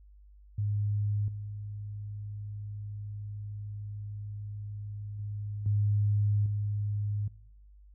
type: tone with level steps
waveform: sine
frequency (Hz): 103.4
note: G#2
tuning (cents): -7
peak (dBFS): -27 / -37 / -34 / -24 / -29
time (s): 0.58-7.28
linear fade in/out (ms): 5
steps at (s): 1.28 / 5.19 / 5.66 / 6.46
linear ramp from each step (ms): 2
effects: noise-tail reverb RT60 0.9 s tail -26 dB re dry + added 50 Hz sine -52 dBFS peak until 7.94 s